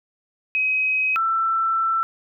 sine tone pair in turn, 2533 / 1335.2 Hz, D#7 / E6, +30 / +22 cents, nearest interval major seventh, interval 1108 cents, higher first, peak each -18 dBFS, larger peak neither, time 0.55-1.16 / 1.16-2.03 s, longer second, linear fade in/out 0 ms, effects none

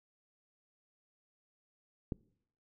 click, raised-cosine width 3 ms, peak -22 dBFS, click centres 2.122 s, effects noise-tail reverb RT60 0.7 s tail -24 dB re dry

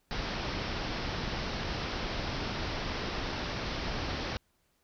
pink low-pass noise, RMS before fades -35 dBFS, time 0.11-4.37 s, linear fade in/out 0 ms, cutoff 5600 Hz, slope 96 dB/octave, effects pink hiss -73 dBFS RMS until 4.83 s

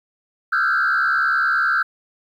sine tone with frequency modulation, 1456 Hz, F#6, 28 cents flat, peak -14 dBFS, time 0.52-1.83 s, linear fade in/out 10 ms, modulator 70.4 Hz, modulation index 2.1, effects tanh soft clip ceiling -13 dBFS + 9-bit

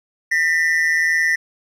triangle tone pair together, 1808 / 1969.8 Hz, A6 / B6, +47 / -5 cents, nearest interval minor second, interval 148 cents, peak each -16 / -16 dBFS, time 0.31-1.36 s, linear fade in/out 10 ms, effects none

